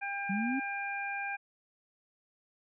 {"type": "harmonic tone", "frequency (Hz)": 800, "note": "G5", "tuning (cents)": 35, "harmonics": [1, 2, 3], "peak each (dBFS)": [-38, -38, -38], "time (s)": [0.01, 1.37], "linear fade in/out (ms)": 20}
{"type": "linear sweep", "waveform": "sine", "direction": "up", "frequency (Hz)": [186.4, 277.2], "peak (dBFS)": -30, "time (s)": [0.29, 0.6], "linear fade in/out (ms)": 10}
{"effects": []}